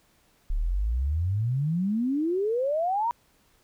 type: exponential sweep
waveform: sine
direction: up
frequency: 34 to 972 Hz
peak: -23 dBFS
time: 0.5-3.11 s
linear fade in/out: 0 ms
effects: pink hiss -64 dBFS RMS until 3.63 s